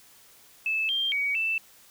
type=tone with pitch steps; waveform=sine; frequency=2620 / 3180 / 2256 / 2653 Hz; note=E7 / G7 / C#7 / E7; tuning=-11 / +24 / +30 / +10 cents; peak=-24 dBFS; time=0.66-1.58 s; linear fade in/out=2 ms; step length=230 ms; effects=white hiss -55 dBFS RMS until 1.9 s